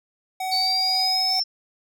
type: tone with tremolo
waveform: square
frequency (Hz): 752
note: F#5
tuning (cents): +28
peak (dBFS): -25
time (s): 0.4-1.4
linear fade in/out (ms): 5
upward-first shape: triangle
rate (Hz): 2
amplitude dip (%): 30
type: linear sweep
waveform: sine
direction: up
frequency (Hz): 4492 to 5400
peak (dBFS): -20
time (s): 0.51-1.44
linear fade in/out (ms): 20
effects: none